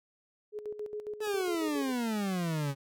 sine tone with tremolo, 420.9 Hz, G#4, 23 cents sharp, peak -34 dBFS, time 0.52-1.93 s, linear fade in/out 50 ms, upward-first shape square, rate 7.3 Hz, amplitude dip 65%
40% pulse exponential sweep, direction down, 440 to 135.3 Hz, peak -29 dBFS, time 1.2-2.75 s, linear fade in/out 50 ms
effects none

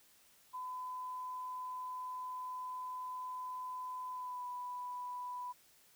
sine tone with pitch glide, 1009 to 989.9 Hz, B5 to B5, +37 to +4 cents, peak -40 dBFS, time 0.53-5.53 s, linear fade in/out 20 ms, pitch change -33 cents, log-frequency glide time 4.12-4.45 s, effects white hiss -66 dBFS RMS until 5.95 s

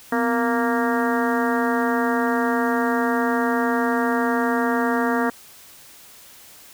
harmonic tone with a mistuned harmonic, 232.7 Hz, A#3, 3 cents flat, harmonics 1 / 2 / 3 / 4 / 5 / 6 / 7 / 8, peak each -22 / -25 / -27 / -28 / -29 / -30 / -30 / -31 dBFS, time 0.12-5.3 s, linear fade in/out 5 ms, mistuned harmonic 1, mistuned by +130 cents, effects white hiss -46 dBFS RMS until 6.73 s

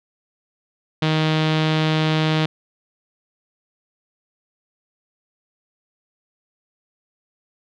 sawtooth tone with low-pass filter, 156.6 Hz, D#3, 11 cents sharp, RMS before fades -19 dBFS, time 1.02-2.46 s, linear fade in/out 5 ms, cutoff 3600 Hz, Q 2.5, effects none

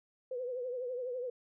sine tone with vibrato, 499.3 Hz, B4, 19 cents sharp, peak -35 dBFS, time 0.31-1.3 s, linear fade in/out 5 ms, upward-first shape triangle, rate 12 Hz, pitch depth 87 cents each way, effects none

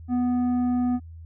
sine tone with tanh clipping, 246.9 Hz, B3, in tune, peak -22 dBFS, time 0.08-1 s, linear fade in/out 50 ms, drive 8 dB, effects added 82 Hz sine -39 dBFS peak until 1.25 s

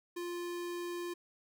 square tone, 349.2 Hz, F4, in tune, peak -38 dBFS, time 0.16-1.14 s, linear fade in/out 10 ms, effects none

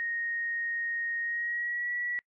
sine tone with pitch glide, 1864.7 to 1938.3 Hz, A#6 to B6, 0 to -33 cents, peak -30 dBFS, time 0-2.19 s, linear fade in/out 0 ms, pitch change +67 cents, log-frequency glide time 1.21-1.92 s, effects noise-tail reverb RT60 0.1 s tail -24 dB re dry

